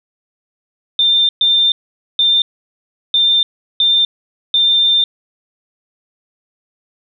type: tone bursts at uneven times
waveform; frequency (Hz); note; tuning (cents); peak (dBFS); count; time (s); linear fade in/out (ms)
sine; 3593; A7; +36; -9; 6; 0.99-1.29 / 1.41-1.72 / 2.19-2.42 / 3.14-3.43 / 3.8-4.05 / 4.54-5.04; 2
effects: none